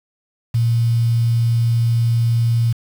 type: tone with quantisation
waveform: sine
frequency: 116.54 Hz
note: A#2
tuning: in tune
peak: -13 dBFS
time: 0.54-2.73 s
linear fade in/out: 10 ms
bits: 6
effects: none